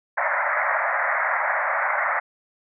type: band-pass noise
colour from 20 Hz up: white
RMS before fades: -23 dBFS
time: 0.17-2.2 s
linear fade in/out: 10 ms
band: 560 to 2100 Hz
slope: 96 dB/octave
effects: none